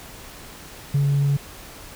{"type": "tone with ADSR envelope", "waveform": "sine", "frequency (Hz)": 141.2, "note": "C#3", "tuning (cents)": 32, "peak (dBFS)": -13, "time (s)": [0.94, 1.37], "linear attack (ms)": 9, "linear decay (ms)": 36, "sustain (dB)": -2, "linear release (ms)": 9, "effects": ["tanh soft clip ceiling -14 dBFS", "pink hiss -41 dBFS RMS until 1.95 s"]}